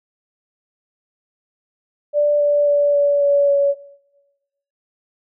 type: tone with pitch steps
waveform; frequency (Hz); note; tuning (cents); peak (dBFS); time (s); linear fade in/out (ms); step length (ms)
sine; 587.3 / 582.6 / 577.9 / 573.2 / 568.6 / 564; D5 / D5 / D5 / D5 / C#5 / C#5; 0 / -14 / -28 / -42 / +44 / +30; -12; 2.13-3.75; 50; 270
effects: noise-tail reverb RT60 1.0 s tail -18 dB re dry